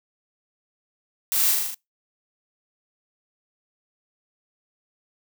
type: noise with echo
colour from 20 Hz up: blue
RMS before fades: -23 dBFS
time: 1.32-1.51 s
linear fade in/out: 0 ms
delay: 39 ms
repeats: 6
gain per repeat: -2 dB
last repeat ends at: 1.744 s
effects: noise-tail reverb RT60 0.2 s tail -25 dB re dry